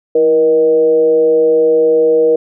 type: tone with frequency modulation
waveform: sine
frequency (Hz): 474.7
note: A#4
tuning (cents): +31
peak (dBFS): -7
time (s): 0.15-2.36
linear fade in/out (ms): 5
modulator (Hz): 148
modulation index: 0.48
effects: none